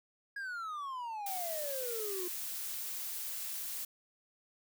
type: exponential sweep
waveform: triangle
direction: down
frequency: 1661.2 to 350 Hz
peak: -36 dBFS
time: 0.36-2.28 s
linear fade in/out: 5 ms
type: noise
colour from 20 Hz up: blue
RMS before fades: -40 dBFS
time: 1.26-3.85 s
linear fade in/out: 5 ms
effects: none